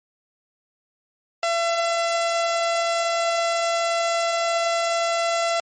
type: tone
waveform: sawtooth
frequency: 675 Hz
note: E5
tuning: 41 cents sharp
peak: -16 dBFS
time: 1.43-5.6 s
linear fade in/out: 2 ms
effects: MP3 32 kbps